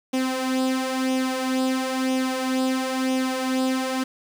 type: tone with flanger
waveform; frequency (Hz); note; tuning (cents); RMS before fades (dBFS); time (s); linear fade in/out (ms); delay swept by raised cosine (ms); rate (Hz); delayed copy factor
sawtooth; 260; C4; -11; -24; 0.13-4.04; 10; 0.32 to 3.62; 1; +0.6
effects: low-pass 11000 Hz 12 dB/octave + 7-bit